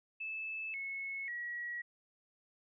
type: tone with pitch steps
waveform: sine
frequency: 2620 / 2191 / 1917 Hz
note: E7 / C#7 / A#6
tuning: -11 / -21 / +48 cents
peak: -38 dBFS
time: 0.2-1.82 s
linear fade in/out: 10 ms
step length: 540 ms
effects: none